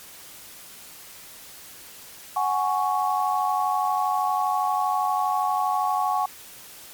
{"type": "chord", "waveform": "sine", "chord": "F# suspended second", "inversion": "none", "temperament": "just", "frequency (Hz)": [740, 832.5, 1110], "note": ["F#5", "G#5", "C#6"], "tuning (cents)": [0, 4, 2], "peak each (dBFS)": -25, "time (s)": [2.36, 6.26], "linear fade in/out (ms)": 5, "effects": ["white hiss -44 dBFS RMS until 6.93 s", "MP3 96 kbps"]}